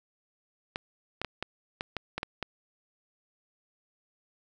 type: clicks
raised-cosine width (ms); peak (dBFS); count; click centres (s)
0.3; -16; 9; 0.759 / 1.216 / 1.247 / 1.426 / 1.809 / 1.967 / 2.18 / 2.231 / 2.427
effects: none